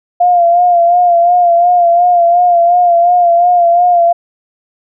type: tone with vibrato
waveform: sine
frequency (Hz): 698.5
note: F5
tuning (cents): 0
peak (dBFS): -5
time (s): 0.2-4.13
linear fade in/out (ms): 10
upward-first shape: sine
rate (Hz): 2.8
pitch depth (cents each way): 44
effects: none